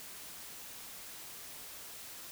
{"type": "silence", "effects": ["white hiss -48 dBFS RMS until 2.31 s"]}